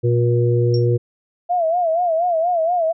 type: harmonic tone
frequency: 119.7 Hz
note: A#2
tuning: 46 cents sharp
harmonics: 1 / 3 / 4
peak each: -15 / -20 / -21 dBFS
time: 0.03-0.98 s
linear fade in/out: 20 ms
type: tone with exponential decay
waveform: sine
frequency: 5510 Hz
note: F8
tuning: 24 cents flat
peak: -25 dBFS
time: 0.74-0.86 s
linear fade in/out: 2 ms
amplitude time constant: 24 ms
type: tone with vibrato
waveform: sine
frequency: 679 Hz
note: F5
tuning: 49 cents flat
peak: -15 dBFS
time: 1.49-2.93 s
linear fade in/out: 20 ms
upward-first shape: sine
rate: 4.2 Hz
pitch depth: 110 cents each way
effects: none